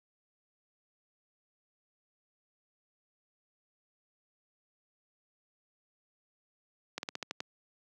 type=slowing click train; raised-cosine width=0.2 ms; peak=-18 dBFS; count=7; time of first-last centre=6.98-7.404 s; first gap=51 ms; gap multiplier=1.13; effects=high-pass 200 Hz 12 dB/octave